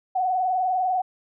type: tone with vibrato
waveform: sine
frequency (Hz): 740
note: F#5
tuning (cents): 0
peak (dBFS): -20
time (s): 0.15-1.02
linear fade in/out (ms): 10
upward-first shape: sine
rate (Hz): 20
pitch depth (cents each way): 57
effects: none